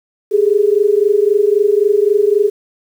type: tone pair together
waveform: sine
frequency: 400.7 / 424.5 Hz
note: G4 / G#4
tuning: +38 / +38 cents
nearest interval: minor second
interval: 100 cents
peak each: -12 dBFS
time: 0.31-2.5 s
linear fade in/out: 20 ms
effects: 7-bit